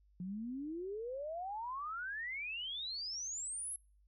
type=exponential sweep; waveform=sine; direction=up; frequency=174.61 to 11175 Hz; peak=-39 dBFS; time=0.2-3.76 s; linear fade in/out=2 ms; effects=noise-tail reverb RT60 0.4 s tail -26 dB re dry + added 50 Hz sine -65 dBFS peak until 4.07 s